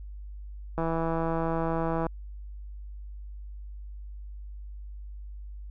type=click train; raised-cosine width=1 ms; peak=-16 dBFS; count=212; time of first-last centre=0.78-2.067 s; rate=164 Hz; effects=added 50 Hz sine -38 dBFS peak until 5.7 s